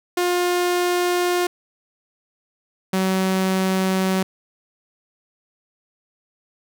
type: tone pair in turn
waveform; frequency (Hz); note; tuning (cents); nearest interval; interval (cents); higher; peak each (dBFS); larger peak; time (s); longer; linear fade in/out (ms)
sawtooth; 355.1 / 188.87; F4 / F#3; +29 / +36; major seventh; 1093; first; -14; neither; 0.17-1.47 / 2.93-4.23; neither; 5
effects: none